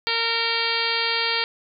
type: harmonic tone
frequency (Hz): 460.2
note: A#4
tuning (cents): -22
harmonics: 1 / 2 / 3 / 4 / 5 / 6 / 7 / 8 / 9 / 10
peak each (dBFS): -32 / -31 / -31 / -30 / -28 / -31 / -29 / -32 / -30 / -28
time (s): 0.07-1.44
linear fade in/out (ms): 0
effects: none